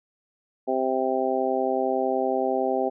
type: harmonic tone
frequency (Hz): 130.81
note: C3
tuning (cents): 0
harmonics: 2 / 3 / 4 / 5 / 6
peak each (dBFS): -30 / -27 / -28 / -28 / -28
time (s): 0.67-2.9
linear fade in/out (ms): 20
effects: none